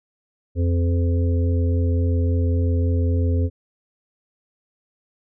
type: harmonic tone with a mistuned harmonic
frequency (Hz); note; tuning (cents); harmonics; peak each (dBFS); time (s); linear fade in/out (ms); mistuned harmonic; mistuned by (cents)
85.4; F2; -38; 1 / 3 / 5 / 6; -17 / -27 / -31 / -33; 0.55-3.5; 50; 3; +24
effects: none